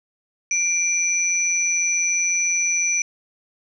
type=tone pair together; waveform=sine; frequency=2356 / 5937 Hz; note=D7 / F#8; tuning=+5 / +5 cents; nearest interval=octave + major third; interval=1600 cents; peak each=-22 / -20 dBFS; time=0.51-3.02 s; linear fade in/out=2 ms; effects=none